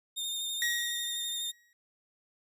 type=tone with vibrato; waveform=sawtooth; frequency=3652 Hz; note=A#7; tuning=36 cents flat; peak=-30 dBFS; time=0.16-1.52 s; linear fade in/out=20 ms; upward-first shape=triangle; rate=12 Hz; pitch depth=25 cents each way
type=tone with exponential decay; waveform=40% pulse; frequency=1900 Hz; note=A#6; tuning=33 cents sharp; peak=-26 dBFS; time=0.62-1.73 s; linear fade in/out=1 ms; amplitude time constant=240 ms
effects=none